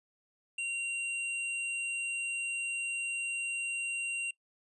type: tone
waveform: square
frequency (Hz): 2760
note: F7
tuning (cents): -21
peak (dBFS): -33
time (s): 0.58-4.31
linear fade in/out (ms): 5
effects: noise-tail reverb RT60 0.1 s tail -22 dB re dry + resampled to 24000 Hz